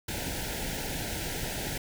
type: band-stop noise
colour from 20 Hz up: pink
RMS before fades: -34 dBFS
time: 0.08-1.78 s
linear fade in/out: 5 ms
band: 940 to 1400 Hz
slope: 96 dB/octave
effects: none